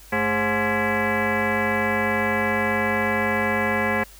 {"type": "tone with frequency modulation", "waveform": "sine", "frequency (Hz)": 727, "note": "F#5", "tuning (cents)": -31, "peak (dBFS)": -19, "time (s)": [0.12, 4.04], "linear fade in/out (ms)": 10, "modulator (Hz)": 315, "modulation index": 4.7, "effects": ["added 50 Hz sine -47 dBFS peak until 4.19 s", "white hiss -48 dBFS RMS until 4.19 s"]}